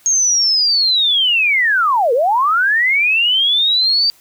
sine linear two-way sweep, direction down then up, 6560 to 450 to 4676 Hz, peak -11 dBFS, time 0.06-4.1 s, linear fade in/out 0 ms, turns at 2.13 s, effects white hiss -50 dBFS RMS until 4.2 s

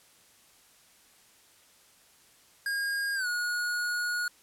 square tone with pitch glide, 1624 to 1446.8 Hz, G#6 to F#6, -39 to -39 cents, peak -29 dBFS, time 2.66-4.28 s, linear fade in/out 2 ms, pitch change -200 cents, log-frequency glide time 3.15-3.27 s, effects white hiss -60 dBFS RMS until 4.42 s + low-pass 12000 Hz 12 dB/octave

